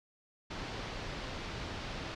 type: low-pass noise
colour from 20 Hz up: pink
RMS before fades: -41 dBFS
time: 0.5-2.15 s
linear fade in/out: 10 ms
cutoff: 5000 Hz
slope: 24 dB/octave
effects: none